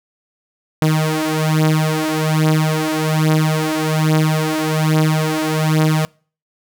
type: beating tone pair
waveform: sawtooth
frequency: 155.56 / 156.76 Hz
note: D#3 / D#3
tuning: 0 / +13 cents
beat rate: 1.2 Hz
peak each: -13 dBFS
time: 0.82-6.05 s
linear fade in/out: 0 ms
effects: noise-tail reverb RT60 0.4 s tail -26 dB re dry